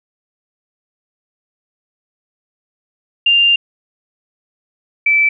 sine tone pair in turn, 2794 / 2319 Hz, F7 / D7, 0 / -22 cents, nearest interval minor third, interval 322 cents, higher first, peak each -8 / -9 dBFS, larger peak first, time 3.26-3.56 / 5.06-5.29 s, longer first, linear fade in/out 5 ms, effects none

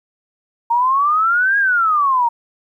sine exponential two-way sweep, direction up then down, 921 to 1653 to 921 Hz, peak -12 dBFS, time 0.7-2.29 s, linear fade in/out 10 ms, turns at 1.58 s, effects 9-bit

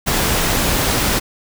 pink noise, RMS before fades -17 dBFS, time 0.06-1.2 s, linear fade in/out 20 ms, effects none

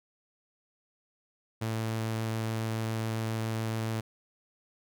sawtooth tone, 111.6 Hz, A2, 25 cents sharp, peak -26 dBFS, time 1.61-4.01 s, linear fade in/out 10 ms, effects none

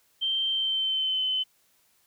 sine tone with pitch glide, 3136 to 3047 Hz, G7 to G7, 0 to -50 cents, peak -24 dBFS, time 0.21-1.44 s, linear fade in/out 20 ms, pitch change -50 cents, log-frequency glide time 0.49-1.23 s, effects white hiss -66 dBFS RMS until 2.06 s

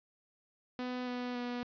sawtooth tone with pitch steps, 250 / 247 / 244 Hz, B3 / B3 / B3, +21 / 0 / -21 cents, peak -32 dBFS, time 0.79-1.63 s, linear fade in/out 0 ms, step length 280 ms, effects resampled to 11025 Hz + 10-bit

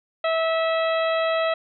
harmonic tone, 651 Hz, E5, 22 cents flat, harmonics 1 / 2 / 3 / 4 / 5 / 6, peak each -21 / -27 / -31 / -33 / -35 / -37 dBFS, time 0.24-1.54 s, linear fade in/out 5 ms, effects none

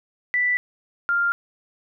sine tone pair in turn, 1975.5 / 1396.9 Hz, B6 / F6, 0 / 0 cents, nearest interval tritone, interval 600 cents, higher first, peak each -18 dBFS, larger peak neither, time 0.34-0.57 / 1.09-1.32 s, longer neither, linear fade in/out 0 ms, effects none

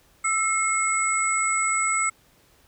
sine tone cluster, 1316 / 2157 / 7900 Hz, E6 / C#7 / B8, -3 / -48 / 0 cents, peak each -25 dBFS, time 0.24-2.1 s, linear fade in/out 10 ms, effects pink hiss -59 dBFS RMS until 2.67 s

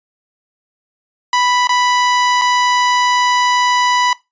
sawtooth tone with dropouts, 987.8 Hz, B5, in tune, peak -8 dBFS, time 1.33-4.13 s, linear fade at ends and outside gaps 2 ms, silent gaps 1.672-1.692 / 2.414-2.418 s, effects noise-tail reverb RT60 0.2 s tail -19 dB re dry + resampled to 16000 Hz

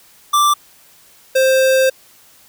square tone pair in turn, 1174.7 / 526 Hz, D6 / C5, 0 / +9 cents, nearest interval octave + major second, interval 1391 cents, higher first, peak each -11 dBFS, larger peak neither, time 0.33-0.54 / 1.35-1.9 s, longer second, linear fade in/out 10 ms, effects white hiss -48 dBFS RMS until 2.48 s

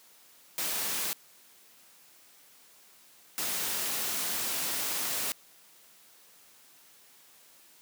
white noise bursts at uneven times, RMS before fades -32 dBFS, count 2, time 0.58-1.13 / 3.38-5.32 s, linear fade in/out 0 ms, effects white hiss -58 dBFS RMS until 7.81 s + high-pass 150 Hz 12 dB/octave

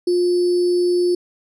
sine tone with sample-and-hold, 354.7 Hz, F4, 27 cents sharp, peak -14 dBFS, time 0.07-1.15 s, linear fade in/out 5 ms, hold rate 4900 Hz, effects low-pass 9000 Hz 12 dB/octave

